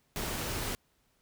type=noise; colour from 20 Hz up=pink; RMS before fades=-35 dBFS; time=0.16-0.75 s; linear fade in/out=0 ms; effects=pink hiss -72 dBFS RMS until 1.21 s